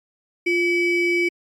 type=ring-modulated tone; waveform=triangle; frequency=1318.5 Hz; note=E6; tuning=in tune; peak=-12 dBFS; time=0.46-1.29 s; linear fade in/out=10 ms; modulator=970 Hz; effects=MP3 64 kbps